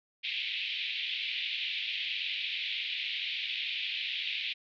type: band-pass noise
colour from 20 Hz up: pink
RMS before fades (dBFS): -35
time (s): 0.23-4.54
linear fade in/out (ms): 20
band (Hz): 2300 to 3800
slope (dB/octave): 48
effects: none

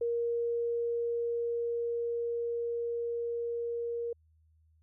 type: tone with level ramp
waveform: sine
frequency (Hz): 470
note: A#4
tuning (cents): +14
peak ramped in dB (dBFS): -28 to -32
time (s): 0.01-4.13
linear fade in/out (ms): 5
effects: added 79 Hz sine -63 dBFS peak until 4.82 s

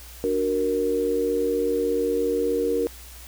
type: chord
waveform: sine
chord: D augmented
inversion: none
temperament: equal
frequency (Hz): 293.7 / 370 / 466.2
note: D4 / F#4 / A#4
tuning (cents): 0 / 0 / 0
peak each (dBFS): -28 / -28 / -22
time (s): 0.24-2.87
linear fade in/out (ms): 0
effects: added 60 Hz sine -43 dBFS peak until 3.27 s + white hiss -45 dBFS RMS until 3.27 s

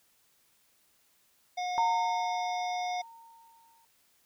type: harmonic tone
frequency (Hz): 722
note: F#5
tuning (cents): -43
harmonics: 1 / 3 / 5 / 7 / 8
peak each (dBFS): -31 / -41 / -45 / -48 / -49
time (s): 1.57-3.02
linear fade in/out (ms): 10
type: tone with exponential decay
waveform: sine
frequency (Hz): 917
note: A#5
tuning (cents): -29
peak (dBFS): -23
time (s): 1.78-3.85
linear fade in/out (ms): 0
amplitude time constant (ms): 450
effects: white hiss -68 dBFS RMS until 4.25 s

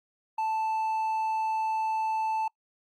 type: tone with hard clipping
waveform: sine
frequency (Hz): 880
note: A5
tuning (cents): 0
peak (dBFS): -27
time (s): 0.38-2.48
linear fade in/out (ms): 5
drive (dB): 3
effects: noise-tail reverb RT60 0.1 s tail -25 dB re dry + Opus 48 kbps

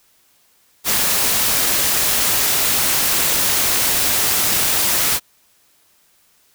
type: noise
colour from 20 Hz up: white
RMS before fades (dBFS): -17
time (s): 0.84-5.2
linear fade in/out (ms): 50
effects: white hiss -57 dBFS RMS until 6.54 s

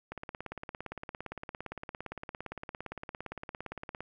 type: click train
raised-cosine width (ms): 0.5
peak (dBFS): -24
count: 69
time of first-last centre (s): 0.12-4.006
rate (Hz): 17.5
effects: none

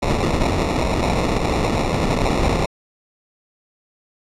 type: noise with sample-and-hold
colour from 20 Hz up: pink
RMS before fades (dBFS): -19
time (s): 0.02-2.66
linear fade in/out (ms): 10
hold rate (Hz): 1575
effects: low-pass 7000 Hz 12 dB/octave

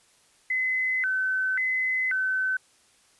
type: tone with vibrato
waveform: sine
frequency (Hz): 1760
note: A6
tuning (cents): 0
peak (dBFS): -23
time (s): 0.5-2.57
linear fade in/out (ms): 5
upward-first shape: square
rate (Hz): 0.93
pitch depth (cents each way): 250
effects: white hiss -61 dBFS RMS until 3.19 s + resampled to 24000 Hz

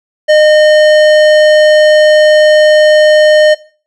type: tone with tanh clipping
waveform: sine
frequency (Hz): 611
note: D#5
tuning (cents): -32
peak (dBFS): -5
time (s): 0.28-3.55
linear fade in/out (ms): 20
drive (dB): 16
effects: noise-tail reverb RT60 0.4 s tail -18 dB re dry

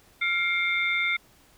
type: tone cluster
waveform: sine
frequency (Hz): 1384 / 2127 / 2305 / 3583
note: F6 / C7 / D7 / A7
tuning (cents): -16 / +28 / -33 / +31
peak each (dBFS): -32 / -24 / -32 / -33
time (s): 0.21-1.17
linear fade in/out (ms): 10
effects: pink hiss -58 dBFS RMS until 1.57 s

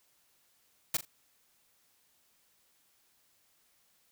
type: noise with echo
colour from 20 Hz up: white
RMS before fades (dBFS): -29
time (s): 0.94-0.97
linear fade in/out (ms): 5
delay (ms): 41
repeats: 2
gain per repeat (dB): -13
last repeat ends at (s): 1.052
effects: white hiss -70 dBFS RMS until 4.11 s

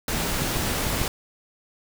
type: noise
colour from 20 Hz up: pink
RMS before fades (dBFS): -26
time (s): 0.08-1.08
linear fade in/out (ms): 2
type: click train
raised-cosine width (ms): 5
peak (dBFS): -15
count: 5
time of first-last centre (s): 0.42-1.015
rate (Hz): 6.72
effects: none

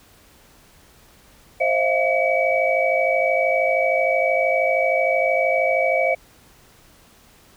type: tone cluster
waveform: sine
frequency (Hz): 530 / 636 / 689 / 2276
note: C5 / D#5 / F5 / C#7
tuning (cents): +22 / +38 / -24 / +45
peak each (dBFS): -22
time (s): 1.6-6.15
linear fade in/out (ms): 10
effects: pink hiss -52 dBFS RMS until 7.56 s

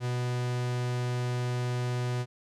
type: tone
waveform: 45% pulse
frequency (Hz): 123.47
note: B2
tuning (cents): 0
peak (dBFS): -28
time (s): 0-2.26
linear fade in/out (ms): 50
effects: low-pass 8000 Hz 12 dB/octave

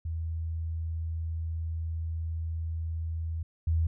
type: tone pair in turn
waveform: sine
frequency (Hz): 81.5 / 81.5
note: E2 / E2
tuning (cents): -19 / -19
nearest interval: unison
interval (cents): 0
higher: neither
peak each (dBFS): -30 / -23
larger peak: second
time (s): 0.05-3.43 / 3.67-3.87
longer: first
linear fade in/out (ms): 5
effects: none

